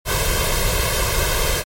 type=noise with comb filter; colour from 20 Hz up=pink; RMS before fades=-19 dBFS; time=0.05-1.64 s; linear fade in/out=50 ms; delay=1.9 ms; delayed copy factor=+0.8; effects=MP3 64 kbps